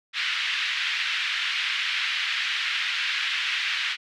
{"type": "band-pass noise", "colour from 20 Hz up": "white", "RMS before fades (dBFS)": -27, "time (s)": [0.13, 3.97], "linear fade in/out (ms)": 50, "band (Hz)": [1600, 3400], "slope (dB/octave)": 24, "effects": []}